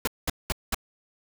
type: noise bursts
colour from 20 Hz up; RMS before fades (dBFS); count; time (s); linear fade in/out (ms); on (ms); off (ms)
pink; -26; 4; 0.05-0.746; 2; 24; 200
effects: none